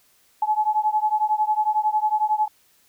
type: beating tone pair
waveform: sine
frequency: 850 / 861 Hz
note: G#5 / A5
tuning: +40 / -38 cents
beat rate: 11 Hz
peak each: -21 / -22 dBFS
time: 0.42-2.48 s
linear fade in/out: 5 ms
effects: white hiss -60 dBFS RMS until 2.88 s